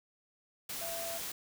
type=tone in noise; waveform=sine; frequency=672 Hz; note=E5; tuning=33 cents sharp; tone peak=-40 dBFS; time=0.81-1.18 s; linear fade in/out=5 ms; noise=white; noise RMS=-40 dBFS; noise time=0.69-1.32 s; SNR=-3 dB; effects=none